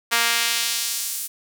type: tone with high-pass filter sweep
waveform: sawtooth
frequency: 233.1 Hz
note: A#3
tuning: in tune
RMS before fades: -23 dBFS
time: 0.11-1.28 s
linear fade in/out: 20 ms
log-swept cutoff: 1400 to 10000 Hz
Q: 0.82
effects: none